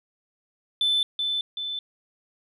sine tone with echo, 3520 Hz, A7, in tune, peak -18 dBFS, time 0.81-1.03 s, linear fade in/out 2 ms, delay 380 ms, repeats 2, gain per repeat -5 dB, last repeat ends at 1.79 s, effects tanh soft clip ceiling -17 dBFS

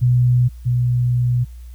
sine tone pair in turn, 123.6 / 122.82 Hz, B2 / B2, +2 / -9 cents, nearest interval unison, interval 11 cents, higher first, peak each -11 / -14 dBFS, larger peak first, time 0.01-0.49 / 0.65-1.45 s, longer second, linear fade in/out 20 ms, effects added 60 Hz sine -33 dBFS peak until 1.74 s + white hiss -56 dBFS RMS until 1.74 s

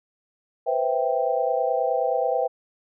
sine chord, C major seventh, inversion third, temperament equal, 493.9 / 523.3 / 659.3 / 784 Hz, B4 / C5 / E5 / G5, 0 / 0 / 0 / 0 cents, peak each -26 dBFS, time 0.66-2.48 s, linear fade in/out 20 ms, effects none

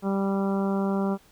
harmonic tone, 196 Hz, G3, in tune, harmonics 1 / 2 / 3 / 4 / 5 / 6 / 7, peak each -24 / -30 / -34 / -36 / -38 / -40 / -41 dBFS, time 0.02-1.18 s, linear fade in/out 50 ms, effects pink hiss -58 dBFS RMS until 1.31 s

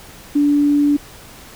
sine tone, 289.9 Hz, D4, 22 cents flat, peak -11 dBFS, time 0.35-0.97 s, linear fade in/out 10 ms, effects pink hiss -40 dBFS RMS until 1.55 s

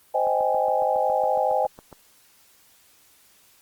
sine chord, Ab major seventh, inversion first, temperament just, 519.1 / 623 / 778.7 / 830.6 Hz, C5 / Eb5 / G5 / Ab5, -14 / +2 / -12 / 0 cents, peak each -25 dBFS, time 0.14-1.67 s, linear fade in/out 10 ms
click train, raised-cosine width 1 ms, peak -27 dBFS, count 13, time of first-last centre 0.27-1.927 s, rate 7.24 Hz
effects white hiss -57 dBFS RMS until 3.61 s + Opus 32 kbps

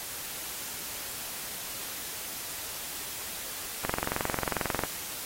click train, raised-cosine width 0.5 ms, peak -13 dBFS, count 23, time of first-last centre 3.85-4.837 s, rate 22.3 Hz, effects white hiss -38 dBFS RMS until 5.25 s + AAC 48 kbps

